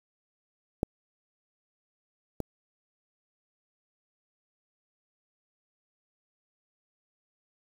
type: clicks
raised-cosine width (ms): 2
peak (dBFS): -12 / -18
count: 2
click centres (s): 0.831 / 2.403
effects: 7-bit